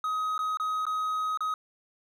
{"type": "tone with dropouts", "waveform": "triangle", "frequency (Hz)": 1262, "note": "D#6", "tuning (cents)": 24, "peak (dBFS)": -25, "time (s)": [0.04, 1.54], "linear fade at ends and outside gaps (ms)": 2, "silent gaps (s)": [[0.379, 0.39], [0.572, 0.598], [0.854, 0.866], [1.374, 1.406]], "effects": []}